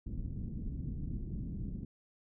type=low-pass noise; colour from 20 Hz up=pink; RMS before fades=-39 dBFS; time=0.06-1.85 s; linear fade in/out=5 ms; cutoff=250 Hz; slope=24 dB/octave; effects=none